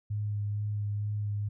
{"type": "tone with vibrato", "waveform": "sine", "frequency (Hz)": 103.83, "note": "G#2", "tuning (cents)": 0, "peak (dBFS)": -29, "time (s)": [0.1, 1.49], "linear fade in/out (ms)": 10, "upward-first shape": "sine", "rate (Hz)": 2.2, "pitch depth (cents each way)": 15, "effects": []}